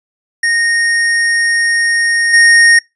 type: tone with level steps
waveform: square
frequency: 1855 Hz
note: A#6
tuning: 9 cents flat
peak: -11 / -5 dBFS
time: 0.43-2.79 s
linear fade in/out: 5 ms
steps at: 2.33 s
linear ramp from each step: 10 ms
effects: noise-tail reverb RT60 0.2 s tail -24 dB re dry + resampled to 24000 Hz